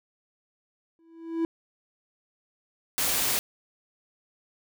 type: tone with exponential growth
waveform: triangle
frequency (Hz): 329.6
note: E4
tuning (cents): 0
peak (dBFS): -19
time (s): 0.99-1.45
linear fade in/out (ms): 1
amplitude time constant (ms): 100
type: noise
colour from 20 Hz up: white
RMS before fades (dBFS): -26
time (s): 2.98-3.39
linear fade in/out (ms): 0
effects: none